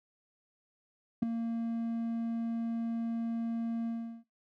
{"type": "tone with ADSR envelope", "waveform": "triangle", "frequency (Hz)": 230, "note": "A#3", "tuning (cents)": -23, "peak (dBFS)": -18, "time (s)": [1.22, 4.24], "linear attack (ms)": 10, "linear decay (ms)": 4, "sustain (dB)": -11, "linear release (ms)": 370, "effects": ["noise-tail reverb RT60 0.2 s tail -24 dB re dry", "tanh soft clip ceiling -15 dBFS"]}